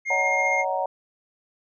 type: tone with tremolo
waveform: triangle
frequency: 2131 Hz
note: C7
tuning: 31 cents sharp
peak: -19 dBFS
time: 0.05-0.65 s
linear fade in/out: 50 ms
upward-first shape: sine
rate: 15 Hz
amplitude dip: 25%
type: chord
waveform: sine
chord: D# minor seventh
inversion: third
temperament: just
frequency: 560 / 622.3 / 746.7 / 933.4 Hz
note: C#5 / D#5 / F#5 / A#5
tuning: +18 / 0 / +16 / +2 cents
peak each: -28 / -32 / -27 / -28 dBFS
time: 0.1-0.86 s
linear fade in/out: 5 ms
effects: resampled to 22050 Hz